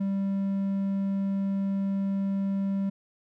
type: tone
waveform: triangle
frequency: 196 Hz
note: G3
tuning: in tune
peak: -23 dBFS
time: 0-2.9 s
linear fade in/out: 10 ms
effects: none